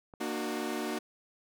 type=click; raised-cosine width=1 ms; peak=-35 dBFS; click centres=0.138 s
type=chord; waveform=sawtooth; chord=Bb augmented; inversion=none; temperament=equal with one note detuned; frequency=233.1 / 300.5 / 370 Hz; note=Bb3 / D4 / F#4; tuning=0 / +40 / 0 cents; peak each=-33 dBFS; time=0.2-0.99 s; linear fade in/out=10 ms
effects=none